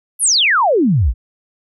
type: exponential sweep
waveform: sine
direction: down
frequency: 11840 to 48 Hz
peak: -10 dBFS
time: 0.19-1.14 s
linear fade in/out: 50 ms
effects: none